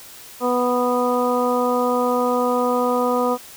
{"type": "harmonic tone", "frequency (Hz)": 246.9, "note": "B3", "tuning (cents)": 0, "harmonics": [1, 2, 3, 4, 5], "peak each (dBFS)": [-23, -20, -26, -25, -25], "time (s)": [0.4, 3.38], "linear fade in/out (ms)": 50, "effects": ["white hiss -41 dBFS RMS until 3.56 s"]}